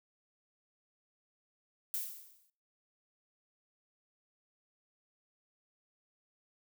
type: noise with exponential decay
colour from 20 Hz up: violet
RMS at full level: -34 dBFS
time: 1.94-2.5 s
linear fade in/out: 0 ms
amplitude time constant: 120 ms
effects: noise-tail reverb RT60 0.5 s tail -23 dB re dry